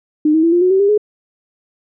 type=tone with pitch steps; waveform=sine; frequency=304.1 / 318.5 / 333.5 / 349.3 / 365.8 / 383.1 / 401.3 / 420.2 Hz; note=D#4 / D#4 / E4 / F4 / F#4 / G4 / G4 / G#4; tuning=-40 / +41 / +20 / 0 / -20 / -40 / +41 / +20 cents; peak=-9 dBFS; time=0.25-0.978 s; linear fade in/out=5 ms; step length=91 ms; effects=none